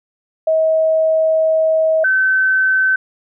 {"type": "tone pair in turn", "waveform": "sine", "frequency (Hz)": [638, 1532], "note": ["D#5", "G6"], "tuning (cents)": [43, -40], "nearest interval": "octave + minor third", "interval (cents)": 1517, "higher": "second", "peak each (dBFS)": -11, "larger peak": "neither", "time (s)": [[0.47, 2.04], [2.04, 2.96]], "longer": "first", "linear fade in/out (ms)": 5, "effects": []}